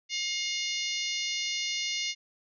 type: harmonic tone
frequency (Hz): 713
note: F5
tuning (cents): +36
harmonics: 3 / 4 / 5 / 6 / 7 / 8 / 9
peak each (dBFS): -35 / -36 / -37 / -38 / -38 / -39 / -40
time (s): 0.09-2.15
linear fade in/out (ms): 50
effects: none